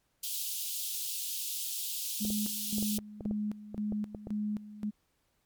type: high-pass noise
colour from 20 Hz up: white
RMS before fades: -36 dBFS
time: 0.23-2.98 s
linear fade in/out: 5 ms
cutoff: 2900 Hz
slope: 48 dB/octave
type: tone with tremolo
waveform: sine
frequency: 210 Hz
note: G#3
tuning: 19 cents sharp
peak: -30 dBFS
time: 2.2-4.91 s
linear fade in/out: 20 ms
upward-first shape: square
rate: 1.9 Hz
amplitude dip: 80%
type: clicks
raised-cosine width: 2 ms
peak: -26 dBFS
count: 12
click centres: 2.251 / 2.304 / 2.783 / 2.826 / 2.985 / 3.208 / 3.258 / 3.311 / 3.745 / 3.923 / 4.148 / 4.271 s
effects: pink hiss -75 dBFS RMS until 5.45 s + MP3 96 kbps